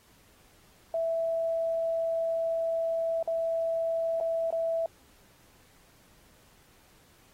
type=tone with dropouts; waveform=sine; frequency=659.3 Hz; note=E5; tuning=in tune; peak=-26 dBFS; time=0.94-4.86 s; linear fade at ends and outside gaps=2 ms; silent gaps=3.228-3.275 / 4.202-4.209 / 4.506-4.525 s; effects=pink hiss -61 dBFS RMS until 7.33 s + AAC 48 kbps